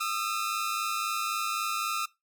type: tone pair together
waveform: sawtooth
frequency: 1230 / 1333.8 Hz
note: D#6 / E6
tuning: -20 / +20 cents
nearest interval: minor second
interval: 140 cents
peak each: -28 dBFS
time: 0-2.06 s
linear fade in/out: 10 ms
effects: noise-tail reverb RT60 0.2 s tail -20 dB re dry